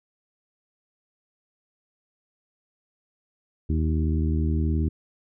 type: harmonic tone with a mistuned harmonic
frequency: 79 Hz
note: D#2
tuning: 27 cents sharp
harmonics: 1 / 2 / 3 / 4 / 5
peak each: -22 / -29 / -30 / -32 / -38 dBFS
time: 3.69-4.89 s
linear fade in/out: 10 ms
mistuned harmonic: 5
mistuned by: -33 cents
effects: none